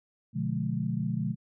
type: chord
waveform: sine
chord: B diminished seventh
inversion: none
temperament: just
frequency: 123.47 / 148.16 / 177.8 / 213.4 Hz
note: B2 / D3 / F3 / Ab3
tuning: 0 / +16 / +31 / +47 cents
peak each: -33 dBFS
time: 0.33-1.36 s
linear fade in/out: 50 ms
effects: none